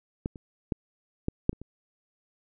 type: clicks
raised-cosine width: 3 ms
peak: -16 / -30 / -14 / -14 / -8 / -30 / -28 dBFS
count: 7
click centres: 0.259 / 0.358 / 0.722 / 1.284 / 1.494 / 1.53 / 1.616 s
effects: none